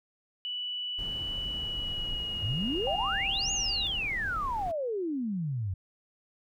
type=tone with pitch glide; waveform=sine; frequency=2960 to 2820 Hz; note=F#7 to F7; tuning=0 to +16 cents; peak=-32 dBFS; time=0.45-3.87 s; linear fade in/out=0 ms; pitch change=-84 cents; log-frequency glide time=1.4-3.12 s
type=noise; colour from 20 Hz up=brown; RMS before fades=-40 dBFS; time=0.98-4.72 s; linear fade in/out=10 ms
type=exponential two-way sweep; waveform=sine; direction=up then down; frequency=88.3 to 6910 to 88.3 Hz; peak=-29 dBFS; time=2.42-5.74 s; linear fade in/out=5 ms; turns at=3.52 s
type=tone with exponential decay; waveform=sine; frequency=784 Hz; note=G5; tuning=in tune; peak=-30 dBFS; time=2.87-4.9 s; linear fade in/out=2 ms; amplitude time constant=440 ms
effects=none